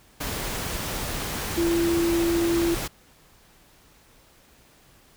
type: tone in noise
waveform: sine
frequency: 338.2 Hz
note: E4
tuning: 44 cents sharp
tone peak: -20 dBFS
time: 1.57-2.75 s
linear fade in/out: 10 ms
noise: pink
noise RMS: -30 dBFS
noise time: 0.2-2.88 s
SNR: +7 dB
effects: pink hiss -56 dBFS RMS until 5.16 s